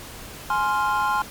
triangle chord, F minor, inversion first, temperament just, 838.1 / 1047.7 / 1396.9 Hz, Ab5 / C6 / F6, +16 / +2 / 0 cents, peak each -22 / -21 / -24 dBFS, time 0.5-1.22 s, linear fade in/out 2 ms, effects pink hiss -39 dBFS RMS until 1.3 s + MP3 96 kbps

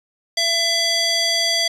square tone with band-pass filter, 671 Hz, E5, 31 cents sharp, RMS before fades -19 dBFS, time 0.37-1.68 s, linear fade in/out 5 ms, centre 4400 Hz, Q 2.2, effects resampled to 32000 Hz

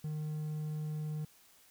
triangle tone, 153 Hz, D#3, 29 cents flat, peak -33 dBFS, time 0.04-1.25 s, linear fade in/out 5 ms, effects white hiss -63 dBFS RMS until 1.7 s

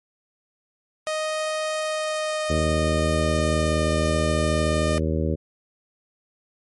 sawtooth tone with pitch glide, 622.3 to 606.7 Hz, D#5 to D#5, 0 to -44 cents, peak -20 dBFS, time 1.07-4.98 s, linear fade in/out 0 ms, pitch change -44 cents, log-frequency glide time 1.77-3.9 s
harmonic tone, 79 Hz, D#2, 27 cents sharp, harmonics 1 / 2 / 3 / 4 / 5 / 6 / 7, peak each -24 / -27 / -29 / -30 / -31 / -32 / -32 dBFS, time 2.49-5.36 s, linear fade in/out 20 ms
effects MP3 48 kbps

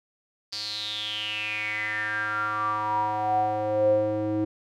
square tone with band-pass filter sweep, 106.5 Hz, G#2, 44 cents sharp, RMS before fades -27 dBFS, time 0.52-4.45 s, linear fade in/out 10 ms, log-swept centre 4700 to 370 Hz, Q 9.2, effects none

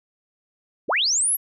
sine linear sweep, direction up, 138.59 to 11860 Hz, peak -18 dBFS, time 0.88-1.37 s, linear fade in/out 20 ms, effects none

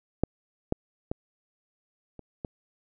clicks, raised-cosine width 2 ms, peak -9 / -11 / -16 / -29 / -20 dBFS, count 5, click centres 0.236 / 0.724 / 1.115 / 2.193 / 2.448 s, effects none

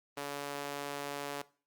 sawtooth tone with high-pass filter, 142.7 Hz, D3, 49 cents flat, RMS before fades -40 dBFS, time 0.17-1.42 s, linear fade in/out 5 ms, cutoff 460 Hz, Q 0.85, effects noise-tail reverb RT60 0.4 s tail -20 dB re dry + Opus 32 kbps

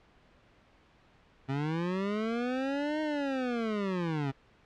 25% pulse linear two-way sweep, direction up then down, 132.2 to 311.1 to 132.2 Hz, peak -26 dBFS, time 1.48-4.32 s, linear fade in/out 20 ms, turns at 3.01 s, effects pink hiss -62 dBFS RMS until 4.65 s + low-pass 3000 Hz 12 dB/octave

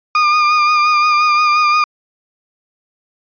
35% pulse tone with vibrato, 1213 Hz, D#6, 44 cents flat, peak -8 dBFS, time 0.15-1.84 s, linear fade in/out 2 ms, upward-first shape sine, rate 5.7 Hz, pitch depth 31 cents each way, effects resampled to 11025 Hz

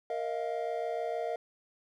triangle chord, Bb suspended fourth, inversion none, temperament equal with one note detuned, 466.2 / 632 / 698.5 Hz, Bb4 / Eb5 / F5, 0 / +27 / 0 cents, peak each -34 dBFS, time 0.1-1.36 s, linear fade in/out 2 ms, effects none

